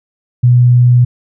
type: tone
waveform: sine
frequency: 122.9 Hz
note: B2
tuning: 8 cents flat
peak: -4 dBFS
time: 0.43-1.05 s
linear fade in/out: 10 ms
effects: none